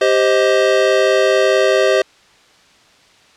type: chord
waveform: square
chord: C minor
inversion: second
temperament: just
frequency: 392.4 / 523.3 / 627.9 Hz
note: G4 / C5 / Eb5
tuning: +2 / 0 / +16 cents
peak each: -16 dBFS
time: 0.01-2.02 s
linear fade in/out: 5 ms
effects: white hiss -49 dBFS RMS until 3.36 s + low-pass 5000 Hz 12 dB/octave